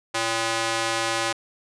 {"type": "tone with high-pass filter", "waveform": "square", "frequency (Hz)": 113.8, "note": "A#2", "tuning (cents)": -41, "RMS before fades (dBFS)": -25, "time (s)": [0.14, 1.33], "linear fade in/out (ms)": 10, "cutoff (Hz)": 680, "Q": 0.56, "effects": ["resampled to 22050 Hz"]}